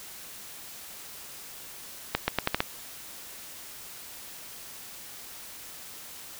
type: accelerating click train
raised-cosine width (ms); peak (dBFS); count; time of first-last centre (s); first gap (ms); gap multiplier
0.3; -7; 6; 2.15-2.604; 130; 0.82
effects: white hiss -44 dBFS RMS until 6.39 s